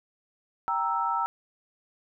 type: chord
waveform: sine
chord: E diminished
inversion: first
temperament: equal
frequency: 784 / 932.3 / 1318.5 Hz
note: G5 / Bb5 / E6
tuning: 0 / 0 / 0 cents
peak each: -32 / -28 / -28 dBFS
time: 0.68-1.26 s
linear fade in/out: 0 ms
effects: none